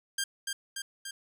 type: tone with echo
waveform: 10% pulse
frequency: 1597 Hz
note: G6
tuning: 32 cents sharp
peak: -20 dBFS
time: 0.18-0.24 s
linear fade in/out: 5 ms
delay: 290 ms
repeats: 3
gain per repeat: -3 dB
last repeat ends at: 1.11 s
effects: none